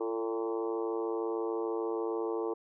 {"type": "harmonic tone with a mistuned harmonic", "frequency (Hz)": 113.9, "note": "A#2", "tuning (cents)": -40, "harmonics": [3, 4, 5, 6, 7, 8, 9, 10], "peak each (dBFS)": [-35, -33, -45, -49, -45, -45, -46, -48], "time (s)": [0, 2.54], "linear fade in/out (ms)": 10, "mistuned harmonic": 4, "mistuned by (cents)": -28, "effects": []}